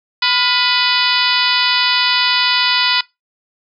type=harmonic tone with a mistuned harmonic; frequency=496.7 Hz; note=B4; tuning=10 cents sharp; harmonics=2 / 3 / 4 / 5 / 6 / 7 / 8 / 9 / 10; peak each=-21 / -21 / -21 / -21 / -21 / -21 / -21 / -21 / -21 dBFS; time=0.22-3.01 s; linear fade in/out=5 ms; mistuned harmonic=3; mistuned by=-73 cents; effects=noise-tail reverb RT60 0.2 s tail -22 dB re dry